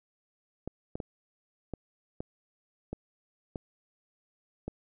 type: clicks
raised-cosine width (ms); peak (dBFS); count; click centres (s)
2; -22; 8; 0.676 / 0.955 / 1.002 / 1.737 / 2.205 / 2.93 / 3.558 / 4.68
effects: none